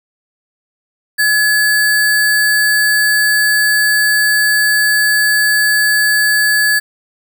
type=tone with sample-and-hold; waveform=sine; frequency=1700 Hz; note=G#6; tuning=40 cents sharp; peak=-9 dBFS; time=1.18-6.8 s; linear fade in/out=20 ms; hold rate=6300 Hz; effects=none